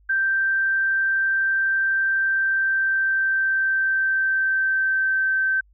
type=tone with pitch glide; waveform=sine; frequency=1568 to 1550 Hz; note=G6 to G6; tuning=0 to -20 cents; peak=-18 dBFS; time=0.09-5.61 s; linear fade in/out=10 ms; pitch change=-20 cents; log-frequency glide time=2.2-5.31 s; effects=added 50 Hz sine -53 dBFS peak until 5.73 s